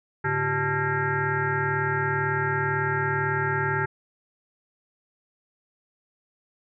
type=tone with frequency modulation; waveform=sine; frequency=880 Hz; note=A5; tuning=in tune; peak=-22 dBFS; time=0.24-3.86 s; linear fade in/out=10 ms; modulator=246 Hz; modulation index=3.8; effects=none